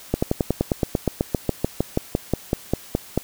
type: slowing click train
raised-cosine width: 2 ms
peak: -5 dBFS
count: 22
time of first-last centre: 0.14-3.176 s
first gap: 85 ms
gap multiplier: 1.05
effects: white hiss -43 dBFS RMS until 3.23 s